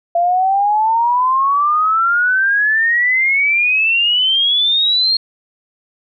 sine exponential sweep, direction up, 680 to 4272 Hz, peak -11 dBFS, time 0.15-5.17 s, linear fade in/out 5 ms, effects none

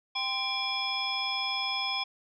sine tone cluster, 787 / 1037 / 2375 / 3366 / 5150 Hz, G5 / C6 / D7 / G#7 / E8, +7 / -16 / +19 / +23 / -41 cents, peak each -37 / -37 / -34 / -32 / -35 dBFS, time 0.15-2.04 s, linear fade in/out 10 ms, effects tanh soft clip ceiling -18 dBFS

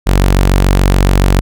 sawtooth tone, 47.01 Hz, F#1, 28 cents sharp, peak -3 dBFS, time 0.06-1.41 s, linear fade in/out 20 ms, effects none

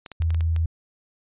clicks, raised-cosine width 0.2 ms, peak -20 dBFS, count 7, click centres 0.062 / 0.117 / 0.221 / 0.305 / 0.346 / 0.408 / 0.563 s
sine tone, 81.8 Hz, E2, 13 cents flat, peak -19 dBFS, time 0.2-0.66 s, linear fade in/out 5 ms
effects resampled to 8000 Hz

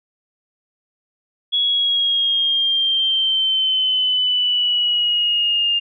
sine exponential sweep, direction down, 3358 to 2809 Hz, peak -15 dBFS, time 1.52-5.8 s, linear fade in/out 20 ms, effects none

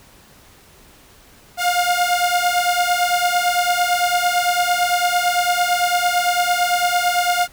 sawtooth beating tone pair, 705 / 713.9 Hz, F5 / F5, +16 / +38 cents, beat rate 8.9 Hz, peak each -15 dBFS, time 1.57-7.48 s, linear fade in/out 50 ms, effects pink hiss -48 dBFS RMS until 7.52 s

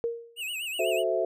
sine tone with exponential decay, 466.2 Hz, A#4, in tune, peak -23 dBFS, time 0.04-0.42 s, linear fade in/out 0 ms, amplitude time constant 82 ms
square tone with vibrato, 2724 Hz, F7, 44 cents flat, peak -32 dBFS, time 0.36-1.04 s, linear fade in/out 50 ms, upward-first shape sine, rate 8.1 Hz, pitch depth 140 cents each way
sine chord, F# half-diminished seventh, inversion none, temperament equal, 370 / 440 / 523.3 / 659.3 Hz, F#4 / A4 / C5 / E5, 0 / 0 / 0 / 0 cents, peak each -30 / -31 / -31 / -27 dBFS, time 0.79-1.25 s, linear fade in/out 5 ms
effects none

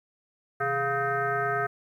sine tone with frequency modulation, 983 Hz, B5, 8 cents flat, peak -24 dBFS, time 0.6-1.67 s, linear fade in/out 10 ms, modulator 285 Hz, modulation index 2.5, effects 10-bit

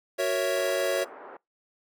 square chord, F# dominant seventh, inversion none, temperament equal, 370 / 466.2 / 554.4 / 659.3 Hz, F#4 / A#4 / C#5 / E5, 0 / 0 / 0 / 0 cents, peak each -32 / -34 / -28 / -31 dBFS, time 0.18-1.05 s, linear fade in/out 20 ms
pink band-pass noise, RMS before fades -45 dBFS, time 0.56-1.37 s, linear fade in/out 5 ms, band 370 to 1500 Hz, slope 24 dB/octave
effects noise-tail reverb RT60 0.2 s tail -26 dB re dry

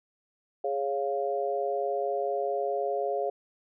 sine chord, Db major, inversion second, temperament equal, 415.3 / 554.4 / 698.5 Hz, Ab4 / Db5 / F5, 0 / 0 / 0 cents, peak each -31 dBFS, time 0.64-3.3 s, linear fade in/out 5 ms, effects none

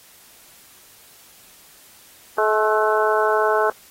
harmonic tone with a mistuned harmonic, 214.9 Hz, A3, 41 cents flat, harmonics 2 / 3 / 4 / 5 / 6 / 7, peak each -20 / -22 / -23 / -24 / -25 / -25 dBFS, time 2.38-3.7 s, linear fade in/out 2 ms, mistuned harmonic 6, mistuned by +41 cents, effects white hiss -49 dBFS RMS until 3.9 s + AAC 48 kbps

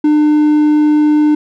triangle tone, 300.8 Hz, D4, 42 cents sharp, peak -5 dBFS, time 0.04-1.35 s, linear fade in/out 5 ms, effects none

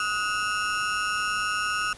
35% pulse ring-modulated tone, 1363 Hz, F6, 43 cents flat, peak -20 dBFS, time 0-1.93 s, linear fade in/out 2 ms, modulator 101 Hz, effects pink hiss -47 dBFS RMS until 1.97 s + resampled to 24000 Hz

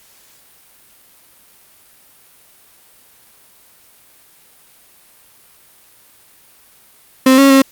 35% pulse tone with pitch steps, 261.8 / 274.6 / 269.9 Hz, C4 / C#4 / C#4, +1 / -16 / -46 cents, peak -4 dBFS, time 7.26-7.62 s, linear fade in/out 5 ms, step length 120 ms, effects white hiss -48 dBFS RMS until 7.71 s + Opus 48 kbps

